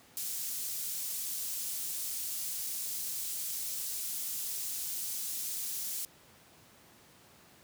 pink high-pass noise, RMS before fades -37 dBFS, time 0.17-6.05 s, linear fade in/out 0 ms, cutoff 7400 Hz, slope 12 dB/octave, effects pink hiss -59 dBFS RMS until 7.63 s + high-pass 100 Hz 12 dB/octave

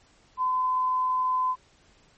sine tone, 1019 Hz, C6, 46 cents flat, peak -22 dBFS, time 0.37-1.56 s, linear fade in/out 50 ms, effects pink hiss -60 dBFS RMS until 2.17 s + MP3 32 kbps

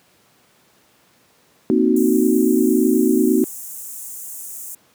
sine chord, C half-diminished seventh, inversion third, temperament equal with one note detuned, 233.1 / 261.6 / 311.1 / 372.8 Hz, Bb3 / C4 / Eb4 / Gb4, 0 / 0 / 0 / +13 cents, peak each -18 dBFS, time 1.7-3.44 s, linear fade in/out 0 ms
pink high-pass noise, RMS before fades -33 dBFS, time 1.96-4.75 s, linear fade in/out 5 ms, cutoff 6900 Hz, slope 48 dB/octave
effects pink hiss -56 dBFS RMS until 4.94 s + high-pass 150 Hz 12 dB/octave

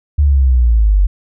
sine linear sweep, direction down, 74.3 to 45.71 Hz, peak -7 dBFS, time 0.18-1.07 s, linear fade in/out 10 ms, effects none

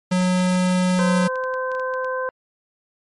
square tone, 182.6 Hz, F#3, 23 cents flat, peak -17 dBFS, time 0.11-1.28 s, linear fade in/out 10 ms
harmonic tone, 515 Hz, C5, 28 cents flat, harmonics 1 / 2 / 3, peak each -24 / -27 / -29 dBFS, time 0.99-2.29 s, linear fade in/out 0 ms
clicks, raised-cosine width 0.2 ms, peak -25 dBFS, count 11, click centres 0.996 / 1.031 / 1.231 / 1.357 / 1.439 / 1.54 / 1.717 / 1.75 / 1.797 / 1.939 / 2.046 s
effects MP3 48 kbps

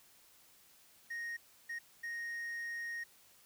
triangle tone bursts at uneven times, 1864.7 Hz, A#6, in tune, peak -37 dBFS, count 3, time 1.1-1.37 / 1.69-1.79 / 2.03-3.04 s, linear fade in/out 10 ms, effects white hiss -64 dBFS RMS until 3.45 s

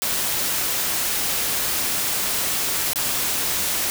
white noise with dropouts, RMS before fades -23 dBFS, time 0.02-3.9 s, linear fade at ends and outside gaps 0 ms, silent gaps 2.933-2.958 s, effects none

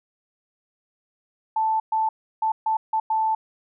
sine tone bursts at uneven times, 880 Hz, A5, in tune, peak -19 dBFS, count 6, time 1.56-1.8 / 1.92-2.09 / 2.42-2.52 / 2.66-2.77 / 2.93-3 / 3.1-3.35 s, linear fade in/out 5 ms, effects none

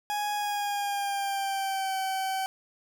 40% pulse tone with pitch glide, 830.6 to 766.1 Hz, G#5 to G5, 0 to -40 cents, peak -27 dBFS, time 0.1-2.46 s, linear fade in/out 0 ms, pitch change -140 cents, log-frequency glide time 0.35-1.97 s, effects none

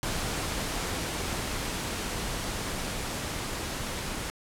pink noise with level ramp, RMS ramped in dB -31 to -34 dBFS, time 0.03-4.3 s, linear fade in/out 0 ms, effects low-pass 11000 Hz 12 dB/octave

